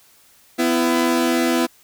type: tone pair together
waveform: sawtooth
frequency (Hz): 251.1 / 335.2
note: B3 / E4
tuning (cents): +29 / +29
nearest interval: perfect fourth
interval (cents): 500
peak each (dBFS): -15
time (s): 0.58-1.67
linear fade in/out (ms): 20
effects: white hiss -53 dBFS RMS until 1.83 s